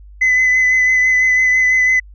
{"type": "tone with vibrato", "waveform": "sine", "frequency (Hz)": 2019, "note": "B6", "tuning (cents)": 38, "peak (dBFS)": -8, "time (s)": [0.21, 2], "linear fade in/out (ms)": 10, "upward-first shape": "sine", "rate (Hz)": 6, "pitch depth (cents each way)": 19, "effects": ["tanh soft clip ceiling -8 dBFS", "added 50 Hz sine -36 dBFS peak until 2.14 s"]}